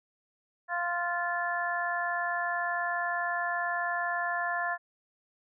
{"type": "harmonic tone", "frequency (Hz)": 348.2, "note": "F4", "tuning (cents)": -5, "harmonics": [2, 3, 4, 5], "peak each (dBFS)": [-33, -35, -37, -32], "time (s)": [0.68, 4.78], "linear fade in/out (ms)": 50, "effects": []}